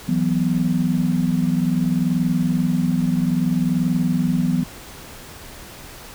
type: chord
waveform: sine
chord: E suspended second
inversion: none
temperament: just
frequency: 164.81 / 185.42 / 247.2 Hz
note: E3 / F#3 / B3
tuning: 0 / +4 / +2 cents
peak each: -21 dBFS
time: 0.08-4.64 s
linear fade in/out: 10 ms
effects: pink hiss -39 dBFS RMS until 6.14 s